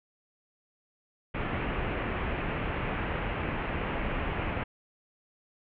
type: low-pass noise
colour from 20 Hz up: pink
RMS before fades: -32 dBFS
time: 1.34-4.64 s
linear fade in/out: 10 ms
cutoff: 2800 Hz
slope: 48 dB/octave
effects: none